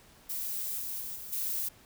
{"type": "noise with level steps", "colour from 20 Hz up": "violet", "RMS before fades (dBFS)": [-35, -37, -39, -43, -33], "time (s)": [0.29, 1.69], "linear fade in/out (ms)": 10, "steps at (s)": [0.79, 1, 1.15, 1.32], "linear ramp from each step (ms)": 10, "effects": ["pink hiss -58 dBFS RMS until 1.85 s"]}